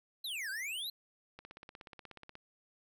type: exponential two-way sweep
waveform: square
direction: down then up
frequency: 4186 to 1502 to 4186 Hz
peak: -38 dBFS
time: 0.24-0.9 s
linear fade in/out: 5 ms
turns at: 0.5 s
type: click train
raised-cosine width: 0.3 ms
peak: -33 dBFS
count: 17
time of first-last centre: 1.39-2.354 s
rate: 16.6 Hz
effects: none